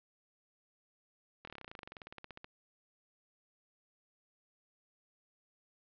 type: slowing click train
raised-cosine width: 0.3 ms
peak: -30 dBFS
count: 24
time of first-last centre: 1.45-2.444 s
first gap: 24 ms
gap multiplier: 1.05
effects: low-pass 4000 Hz 12 dB/octave